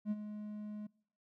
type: tone with ADSR envelope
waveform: triangle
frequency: 210.4 Hz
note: G#3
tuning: 23 cents sharp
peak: -28 dBFS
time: 0.05-0.87 s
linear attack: 61 ms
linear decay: 36 ms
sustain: -11 dB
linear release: 7 ms
effects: noise-tail reverb RT60 0.6 s tail -25 dB re dry + tanh soft clip ceiling -24 dBFS